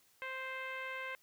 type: tone with low-pass filter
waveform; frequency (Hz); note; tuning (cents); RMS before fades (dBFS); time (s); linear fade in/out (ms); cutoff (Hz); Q
10% pulse; 523.3; C5; 0; -42; 0.22-1.15; 0; 2200; 1.9
effects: white hiss -69 dBFS RMS until 1.22 s